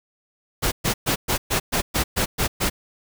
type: noise bursts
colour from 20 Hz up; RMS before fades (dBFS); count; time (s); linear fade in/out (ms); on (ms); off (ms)
pink; -21; 10; 0.62-2.7; 20; 100; 120
effects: none